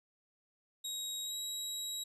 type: tone with pitch glide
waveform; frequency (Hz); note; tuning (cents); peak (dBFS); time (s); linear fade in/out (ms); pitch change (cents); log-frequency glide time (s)
25% pulse; 3800 to 3853; A#7 to B7; +33 to -44; -33; 0.84-2.04; 10; +23; 1.23-1.36
effects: none